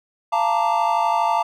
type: chord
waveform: triangle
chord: Bb major seventh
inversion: second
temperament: equal with one note detuned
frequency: 690 / 880 / 932.3 / 1174.7 Hz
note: F5 / A5 / Bb5 / D6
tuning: -21 / 0 / 0 / 0 cents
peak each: -21 / -19 / -20 / -24 dBFS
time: 0.32-1.43 s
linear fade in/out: 10 ms
effects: none